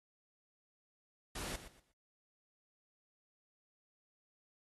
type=noise with echo; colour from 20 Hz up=pink; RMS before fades=-43 dBFS; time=1.35-1.56 s; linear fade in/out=5 ms; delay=120 ms; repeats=3; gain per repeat=-12 dB; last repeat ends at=1.92 s; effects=AAC 32 kbps